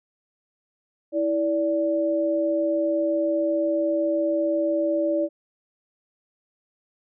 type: tone pair together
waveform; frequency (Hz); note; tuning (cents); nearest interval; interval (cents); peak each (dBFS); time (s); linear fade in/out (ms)
sine; 326.7 / 581; E4 / D5; -15 / -19; minor seventh; 996; -24 / -22; 1.12-5.29; 50
effects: none